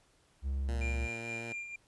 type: tone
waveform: triangle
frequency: 68 Hz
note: C#2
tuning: 33 cents flat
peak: -29 dBFS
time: 0.42-1.09 s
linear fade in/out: 50 ms
type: tone with vibrato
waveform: 10% pulse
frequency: 115.6 Hz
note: A#2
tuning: 14 cents flat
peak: -33 dBFS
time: 0.68-1.53 s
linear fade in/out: 10 ms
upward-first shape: sine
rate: 5.5 Hz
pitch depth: 13 cents each way
type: tone with tremolo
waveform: triangle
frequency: 2392 Hz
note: D7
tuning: 31 cents sharp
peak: -35 dBFS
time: 0.81-1.76 s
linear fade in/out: 5 ms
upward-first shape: sine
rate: 4.3 Hz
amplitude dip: 55%
effects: pink hiss -68 dBFS RMS until 1.87 s + resampled to 24000 Hz